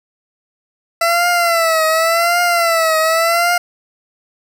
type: tone with vibrato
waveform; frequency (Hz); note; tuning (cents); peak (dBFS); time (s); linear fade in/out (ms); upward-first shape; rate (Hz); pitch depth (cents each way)
20% pulse; 668; E5; +23; -7; 1.01-3.58; 5; triangle; 0.89; 100
effects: none